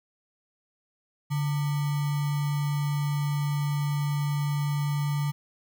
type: tone with sample-and-hold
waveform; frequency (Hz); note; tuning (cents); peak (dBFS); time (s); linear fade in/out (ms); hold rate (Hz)
sine; 144.9; D3; -23; -24; 1.3-5.32; 20; 1050
effects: none